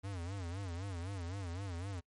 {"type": "tone with vibrato", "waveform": "square", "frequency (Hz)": 91.9, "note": "F#2", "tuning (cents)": -11, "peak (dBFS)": -40, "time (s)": [0.03, 2.01], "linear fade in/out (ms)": 20, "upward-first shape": "sine", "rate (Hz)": 3.9, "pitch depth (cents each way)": 160, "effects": ["noise-tail reverb RT60 0.1 s tail -23 dB re dry", "MP3 48 kbps"]}